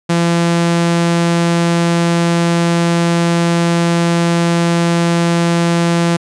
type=tone; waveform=sawtooth; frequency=170 Hz; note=F3; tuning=46 cents flat; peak=-7 dBFS; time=0.09-6.17 s; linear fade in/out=10 ms; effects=resampled to 22050 Hz